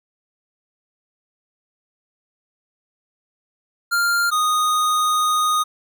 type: tone pair in turn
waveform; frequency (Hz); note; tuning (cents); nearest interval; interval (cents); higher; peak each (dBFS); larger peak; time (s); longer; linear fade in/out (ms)
square; 1396.9 / 1239.1; F6 / D#6; 0 / -8; major second; 208; first; -17; neither; 3.91-4.31 / 4.31-5.64; second; 20
effects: none